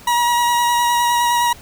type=tone with vibrato; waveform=40% pulse; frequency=957 Hz; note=A#5; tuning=45 cents sharp; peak=-13 dBFS; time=0.07-1.53 s; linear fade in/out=5 ms; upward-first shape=square; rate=9.7 Hz; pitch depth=11 cents each way; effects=pink hiss -42 dBFS RMS until 1.61 s